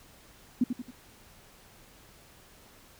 sine tone with echo, 246.3 Hz, B3, 5 cents flat, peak -20 dBFS, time 0.61-0.64 s, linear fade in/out 5 ms, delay 90 ms, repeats 3, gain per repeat -7 dB, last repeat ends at 0.91 s, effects pink hiss -56 dBFS RMS until 2.99 s

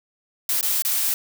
blue noise with dropouts, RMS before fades -22 dBFS, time 0.49-1.14 s, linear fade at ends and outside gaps 2 ms, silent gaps 0.611-0.628 / 0.822-0.849 s, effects none

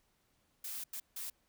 blue noise bursts at uneven times, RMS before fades -42 dBFS, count 3, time 0.64-0.84 / 0.93-1 / 1.16-1.3 s, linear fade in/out 5 ms, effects pink hiss -75 dBFS RMS until 1.48 s

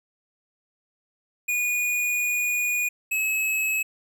square tone pair in turn, 2453 / 2577 Hz, D#7 / E7, -25 / -40 cents, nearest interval minor second, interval 85 cents, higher second, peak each -23 dBFS, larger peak neither, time 1.48-2.89 / 3.11-3.83 s, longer first, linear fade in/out 10 ms, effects none

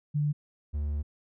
sine / triangle tone pair in turn, 147.7 / 73.57 Hz, D3 / D2, +10 / +4 cents, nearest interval octave, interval 1206 cents, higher first, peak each -24 / -26 dBFS, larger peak first, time 0.14-0.33 / 0.73-1.03 s, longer second, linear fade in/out 20 ms, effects none

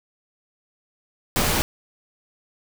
pink noise, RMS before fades -21 dBFS, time 1.36-1.62 s, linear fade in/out 0 ms, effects none

